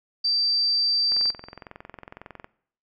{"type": "tone", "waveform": "sine", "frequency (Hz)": 4672, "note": "D8", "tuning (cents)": -10, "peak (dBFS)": -20, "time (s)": [0.24, 1.31], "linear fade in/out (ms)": 10}
{"type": "click train", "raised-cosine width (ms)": 0.5, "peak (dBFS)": -24, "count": 30, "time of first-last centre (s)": [1.12, 2.444], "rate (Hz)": 21.9}
{"effects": ["noise-tail reverb RT60 0.6 s tail -20 dB re dry"]}